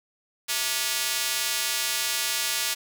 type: tone with high-pass filter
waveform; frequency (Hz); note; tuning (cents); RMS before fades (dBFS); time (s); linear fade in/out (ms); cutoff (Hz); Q
square; 130.1; C3; -9; -27; 0.48-2.75; 20; 2900; 0.6
effects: none